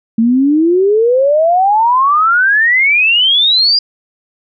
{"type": "exponential sweep", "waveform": "sine", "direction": "up", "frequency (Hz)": [220.9, 4897], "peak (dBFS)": -7, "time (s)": [0.18, 3.79], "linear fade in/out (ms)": 5, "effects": []}